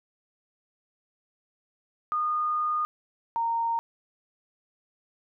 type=tone pair in turn; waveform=sine; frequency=1225 / 923.6 Hz; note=D#6 / A#5; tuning=-27 / -16 cents; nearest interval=perfect fourth; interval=489 cents; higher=first; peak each=-24 dBFS; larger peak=neither; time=2.12-2.85 / 3.36-3.79 s; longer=first; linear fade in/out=0 ms; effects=none